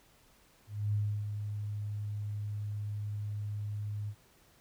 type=tone with ADSR envelope; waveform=sine; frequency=104.1 Hz; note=G#2; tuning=5 cents sharp; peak=-27 dBFS; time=0.67-4.15 s; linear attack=260 ms; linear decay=310 ms; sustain=-7 dB; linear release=65 ms; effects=pink hiss -64 dBFS RMS until 4.6 s